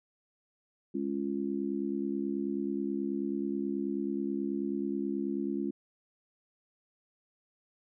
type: chord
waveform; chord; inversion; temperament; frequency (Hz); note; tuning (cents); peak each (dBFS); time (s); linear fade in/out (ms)
sine; Db major; second; just; 207.9 / 277.2 / 346.5; Ab3 / Db4 / F4; +2 / 0 / -14; -35 / -34 / -35; 0.94-5.71; 10
effects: none